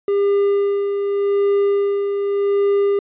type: tone with tremolo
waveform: triangle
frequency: 401.7 Hz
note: G4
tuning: 42 cents sharp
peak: -11 dBFS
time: 0.08-2.99 s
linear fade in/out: 2 ms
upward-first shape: sine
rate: 0.85 Hz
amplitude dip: 45%
effects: resampled to 8000 Hz